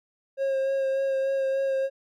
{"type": "tone with vibrato", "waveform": "triangle", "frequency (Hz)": 539, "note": "C#5", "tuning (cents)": -49, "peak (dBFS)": -21, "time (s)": [0.37, 1.9], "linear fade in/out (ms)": 50, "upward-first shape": "sine", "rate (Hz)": 3.4, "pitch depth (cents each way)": 17, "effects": []}